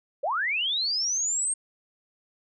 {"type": "linear sweep", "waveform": "sine", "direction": "up", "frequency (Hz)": [493.9, 8590], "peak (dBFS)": -24, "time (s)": [0.23, 1.54], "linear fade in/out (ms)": 10, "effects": []}